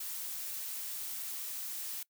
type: noise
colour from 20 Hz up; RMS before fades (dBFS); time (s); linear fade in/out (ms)
blue; -40; 0-2.03; 5
effects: noise-tail reverb RT60 0.1 s tail -22 dB re dry